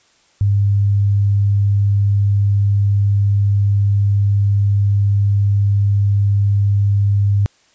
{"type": "tone", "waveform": "sine", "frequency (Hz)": 100.8, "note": "G2", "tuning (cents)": 49, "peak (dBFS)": -11, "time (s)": [0.41, 7.46], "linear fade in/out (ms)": 0, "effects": ["white hiss -55 dBFS RMS until 7.74 s", "resampled to 16000 Hz"]}